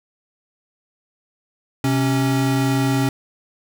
square tone pair together, 129.36 / 274.1 Hz, C3 / C#4, -19 / -19 cents, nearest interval octave + minor second, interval 1300 cents, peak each -20 dBFS, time 1.84-3.09 s, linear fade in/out 2 ms, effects none

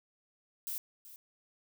violet noise with echo, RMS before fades -38 dBFS, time 0.67-0.78 s, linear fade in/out 0 ms, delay 380 ms, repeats 1, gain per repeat -14 dB, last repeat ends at 1.16 s, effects none

